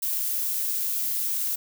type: noise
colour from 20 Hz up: violet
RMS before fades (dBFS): -27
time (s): 0.02-1.56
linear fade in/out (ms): 10
effects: none